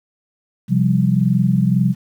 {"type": "chord", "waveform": "sine", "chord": "C suspended fourth", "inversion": "none", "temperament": "equal with one note detuned", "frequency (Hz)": [130.81, 174.01, 196], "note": ["C3", "F3", "G3"], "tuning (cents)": [0, -6, 0], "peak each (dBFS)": -17, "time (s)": [0.68, 1.95], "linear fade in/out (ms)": 50, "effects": ["8-bit"]}